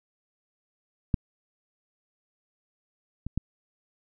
clicks, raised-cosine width 5 ms, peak -10 / -21 / -14 dBFS, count 3, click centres 1.142 / 3.266 / 3.376 s, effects none

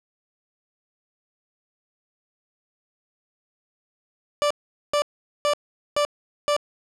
30% pulse tone bursts, 586 Hz, D5, 4 cents flat, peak -16 dBFS, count 5, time 4.42-6.565 s, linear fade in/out 0 ms, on 85 ms, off 430 ms, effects low-pass 8000 Hz 12 dB/octave

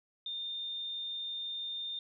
sine tone, 3623 Hz, A7, 50 cents sharp, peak -36 dBFS, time 0.26-1.99 s, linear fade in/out 2 ms, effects none

